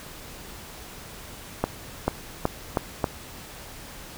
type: accelerating click train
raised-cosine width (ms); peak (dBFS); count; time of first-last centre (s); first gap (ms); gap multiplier
1; -7; 5; 1.64-3.042; 440; 0.85
effects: pink hiss -42 dBFS RMS until 4.17 s